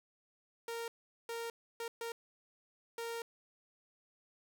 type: tone bursts at uneven times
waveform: sawtooth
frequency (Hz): 463.4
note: A#4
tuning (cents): -10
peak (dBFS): -35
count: 5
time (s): 0.68-0.88 / 1.29-1.5 / 1.8-1.88 / 2.01-2.12 / 2.98-3.22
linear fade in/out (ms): 2
effects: none